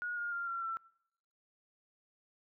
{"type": "tone with pitch steps", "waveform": "sine", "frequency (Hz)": [1446, 1419.5, 1393.5, 1368, 1342.9], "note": ["F#6", "F6", "F6", "F6", "E6"], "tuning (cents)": [-40, 28, -4, -36, 32], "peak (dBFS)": -35, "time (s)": [0.02, 0.77], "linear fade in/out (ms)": 0, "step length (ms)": 150, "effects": ["noise-tail reverb RT60 0.8 s tail -24 dB re dry"]}